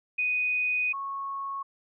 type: tone pair in turn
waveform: sine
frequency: 2489 / 1100.4 Hz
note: D#7 / C#6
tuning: 0 / -13 cents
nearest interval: octave + major second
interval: 1413 cents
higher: first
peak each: -24 / -31 dBFS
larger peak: first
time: 0.18-0.93 / 0.93-1.63 s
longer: first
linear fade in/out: 10 ms
effects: none